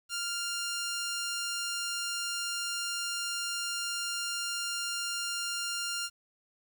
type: tone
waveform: 10% pulse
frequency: 1396.9 Hz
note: F6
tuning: in tune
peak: -24 dBFS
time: 0.09-6.1 s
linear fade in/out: 50 ms
effects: 10-bit